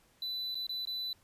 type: tone with dropouts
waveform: triangle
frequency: 3990 Hz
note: B7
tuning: 17 cents sharp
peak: -33 dBFS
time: 0.22-1.13 s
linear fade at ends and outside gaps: 2 ms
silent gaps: 0.546-0.553 / 0.668-0.693 / 0.853-0.872 s
effects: pink hiss -67 dBFS RMS until 1.23 s + resampled to 32000 Hz